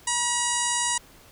harmonic tone, 960 Hz, B5, 49 cents flat, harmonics 1 / 2 / 3 / 4 / 5 / 6 / 7 / 8 / 9 / 10, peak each -29 / -32 / -34 / -35 / -37 / -34 / -31 / -30 / -37 / -31 dBFS, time 0.07-0.98 s, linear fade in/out 5 ms, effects pink hiss -52 dBFS RMS until 1.31 s

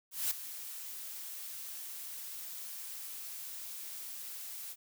blue noise with ADSR envelope, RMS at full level -31 dBFS, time 0.11-4.76 s, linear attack 200 ms, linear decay 6 ms, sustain -13 dB, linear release 45 ms, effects none

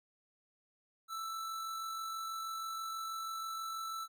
square tone with amplitude modulation, 1323 Hz, E6, 6 cents sharp, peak -38 dBFS, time 1.08-4.08 s, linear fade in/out 50 ms, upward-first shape sine, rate 46.2 Hz, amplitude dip 30%, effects none

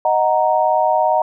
sine chord, D# minor, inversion none, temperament equal, 622.3 / 740 / 932.3 Hz, D#5 / F#5 / A#5, 0 / 0 / 0 cents, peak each -17 dBFS, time 0.05-1.22 s, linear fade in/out 2 ms, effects none

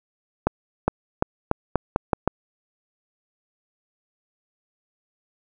accelerating click train, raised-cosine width 1 ms, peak -4 dBFS, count 8, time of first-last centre 0.47-2.276 s, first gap 410 ms, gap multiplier 0.84, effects none

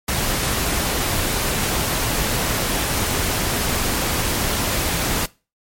pink noise, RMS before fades -21 dBFS, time 0.08-5.26 s, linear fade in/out 5 ms, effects noise-tail reverb RT60 0.3 s tail -21 dB re dry + MP3 64 kbps

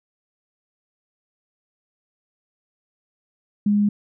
sine tone, 206 Hz, G#3, 14 cents flat, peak -15 dBFS, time 3.66-3.89 s, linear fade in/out 5 ms, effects none

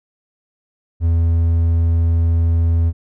triangle tone, 83.3 Hz, E2, 19 cents sharp, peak -10 dBFS, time 1-2.93 s, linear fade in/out 50 ms, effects none

